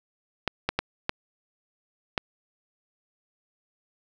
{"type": "clicks", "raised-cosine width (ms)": 0.3, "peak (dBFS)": -8, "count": 5, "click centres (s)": [0.477, 0.69, 0.79, 1.094, 2.178], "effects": []}